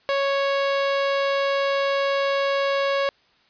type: tone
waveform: sawtooth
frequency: 554 Hz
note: C#5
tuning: 1 cent flat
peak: -16 dBFS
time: 0.09-3.09 s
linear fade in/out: 0 ms
effects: white hiss -60 dBFS RMS until 3.49 s + resampled to 11025 Hz